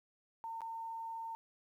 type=tone with dropouts; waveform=sine; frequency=908 Hz; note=A#5; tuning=46 cents flat; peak=-40 dBFS; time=0.44-1.35 s; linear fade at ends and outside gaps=0 ms; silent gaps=0.607-0.617 s; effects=12-bit